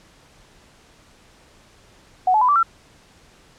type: tone with pitch steps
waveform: sine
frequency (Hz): 740 / 859.9 / 999.3 / 1161.2 / 1349.3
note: F#5 / A5 / B5 / D6 / E6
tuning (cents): 0 / -40 / +20 / -20 / +40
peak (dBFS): -13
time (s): 2.27-2.63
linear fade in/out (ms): 5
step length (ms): 72
effects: pink hiss -52 dBFS RMS until 3.58 s + low-pass 8000 Hz 12 dB/octave